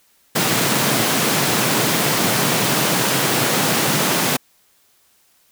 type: high-pass noise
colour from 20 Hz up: pink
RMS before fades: -18 dBFS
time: 0.35-4.37 s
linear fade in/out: 10 ms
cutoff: 120 Hz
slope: 48 dB/octave
effects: white hiss -58 dBFS RMS until 5.51 s